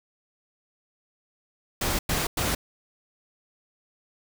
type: noise bursts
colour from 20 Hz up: pink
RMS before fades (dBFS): -26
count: 3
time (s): 1.81-2.55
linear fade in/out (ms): 5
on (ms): 180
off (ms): 100
effects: none